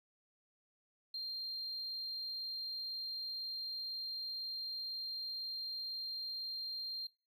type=tone; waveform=triangle; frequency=4186 Hz; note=C8; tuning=in tune; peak=-36 dBFS; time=1.14-7.07 s; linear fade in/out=5 ms; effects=noise-tail reverb RT60 0.3 s tail -24 dB re dry + tanh soft clip ceiling -37 dBFS